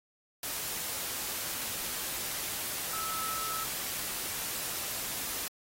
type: tone in noise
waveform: sine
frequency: 1306 Hz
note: E6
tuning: 17 cents flat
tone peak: -36 dBFS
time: 2.93-3.64 s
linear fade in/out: 2 ms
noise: white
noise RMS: -36 dBFS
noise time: 0.43-5.48 s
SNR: -3 dB
effects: AAC 48 kbps